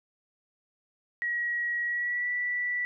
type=tone with pitch glide; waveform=sine; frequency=1909 to 1961.5 Hz; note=A#6 to B6; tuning=+41 to -12 cents; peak=-27 dBFS; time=1.22-2.85 s; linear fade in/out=0 ms; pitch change=+47 cents; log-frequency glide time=1.85-2.29 s; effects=none